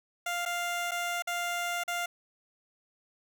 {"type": "tone with dropouts", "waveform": "15% pulse", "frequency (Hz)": 698.5, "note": "F5", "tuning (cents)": 0, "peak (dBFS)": -24, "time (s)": [0.26, 2.06], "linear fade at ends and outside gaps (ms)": 5, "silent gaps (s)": [[0.453, 0.459], [0.911, 0.916], [1.223, 1.272], [1.837, 1.878]], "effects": []}